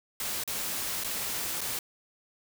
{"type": "noise with dropouts", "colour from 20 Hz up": "white", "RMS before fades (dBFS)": -33, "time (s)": [0.2, 1.79], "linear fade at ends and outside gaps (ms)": 2, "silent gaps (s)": [[0.437, 0.476], [1.038, 1.044], [1.608, 1.614]], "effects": []}